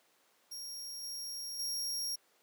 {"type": "tone with level steps", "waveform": "sawtooth", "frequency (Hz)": 5588, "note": "F8", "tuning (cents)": 0, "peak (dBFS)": [-39, -37, -32], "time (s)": [0.51, 2.16], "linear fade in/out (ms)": 10, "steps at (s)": [1.03, 1.59], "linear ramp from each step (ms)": 5, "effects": ["pink hiss -69 dBFS RMS until 2.42 s", "high-pass 400 Hz 12 dB/octave"]}